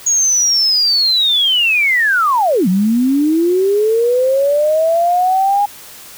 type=linear two-way sweep; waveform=sine; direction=down then up; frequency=6710 to 176.6 to 824 Hz; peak=-10 dBFS; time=0.06-5.66 s; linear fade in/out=10 ms; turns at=2.68 s; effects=white hiss -36 dBFS RMS until 6.17 s